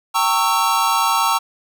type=chord; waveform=square; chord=G diminished seventh; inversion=none; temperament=equal with one note detuned; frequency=784 / 913.7 / 1108.7 / 1318.5 Hz; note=G5 / Bb5 / Db6 / Fb6; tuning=0 / -35 / 0 / 0 cents; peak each=-25 / -20 / -21 / -21 dBFS; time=0.14-1.39 s; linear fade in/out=20 ms; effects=none